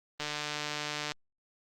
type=click train; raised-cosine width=0.2 ms; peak=-17 dBFS; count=138; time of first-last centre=0.2-1.119 s; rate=149 Hz; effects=Opus 32 kbps